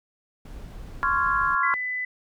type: noise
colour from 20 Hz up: brown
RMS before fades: -39 dBFS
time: 0.45-1.55 s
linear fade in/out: 5 ms
type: chord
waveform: sine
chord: Db major seventh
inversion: third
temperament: just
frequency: 1039.4 / 1108.7 / 1385.9 / 1663.1 Hz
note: C6 / Db6 / F6 / Ab6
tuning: -12 / 0 / -14 / +2 cents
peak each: -27 / -25 / -24 / -28 dBFS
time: 1.03-1.74 s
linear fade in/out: 0 ms
type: tone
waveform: sine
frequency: 2001 Hz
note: B6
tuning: 22 cents sharp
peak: -26 dBFS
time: 1.63-2.05 s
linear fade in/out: 5 ms
effects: none